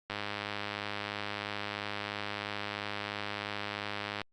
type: click train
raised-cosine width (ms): 0.3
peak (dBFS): -19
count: 425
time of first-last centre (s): 0.1-4.217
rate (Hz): 103
effects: Opus 48 kbps